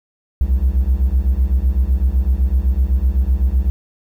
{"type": "beating tone pair", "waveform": "triangle", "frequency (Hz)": [60.5, 68.4], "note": ["B1", "C#2"], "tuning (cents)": [-35, -23], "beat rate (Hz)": 7.9, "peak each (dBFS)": -13, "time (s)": [0.41, 3.7], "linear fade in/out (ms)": 0, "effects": ["tanh soft clip ceiling -5 dBFS", "8-bit"]}